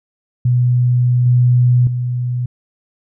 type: tone with level steps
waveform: sine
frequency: 123.47 Hz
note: B2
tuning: in tune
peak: -10 / -8 / -16 dBFS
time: 0.45-2.46 s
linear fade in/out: 5 ms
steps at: 1.26 / 1.87 s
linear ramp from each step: 2 ms
effects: none